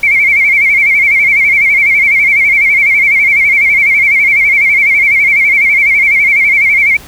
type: tone with vibrato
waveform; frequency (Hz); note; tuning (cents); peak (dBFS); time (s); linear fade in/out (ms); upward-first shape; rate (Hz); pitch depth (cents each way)
sine; 2217; C#7; 0; -5; 0.03-6.97; 5; sine; 12; 92
effects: pink hiss -34 dBFS RMS until 7.07 s